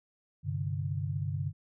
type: chord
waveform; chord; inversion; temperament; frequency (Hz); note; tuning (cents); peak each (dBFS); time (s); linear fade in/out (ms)
sine; G suspended fourth; none; just; 98 / 130.67 / 147; G2 / C3 / D3; 0 / -2 / +2; -34 / -37 / -34; 0.43-1.53; 50
effects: none